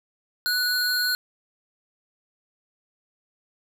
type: tone pair together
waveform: square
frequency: 1480 / 4213 Hz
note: F#6 / C8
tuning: 0 / +11 cents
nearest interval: octave + tritone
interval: 1811 cents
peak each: -25 dBFS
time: 0.46-1.15 s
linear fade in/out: 0 ms
effects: none